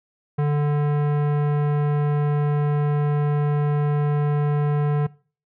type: tone with tanh clipping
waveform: sine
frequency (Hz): 146.83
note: D3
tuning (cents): 0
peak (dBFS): -20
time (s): 0.38-5.07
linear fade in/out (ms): 10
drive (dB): 18
effects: noise-tail reverb RT60 0.4 s tail -22 dB re dry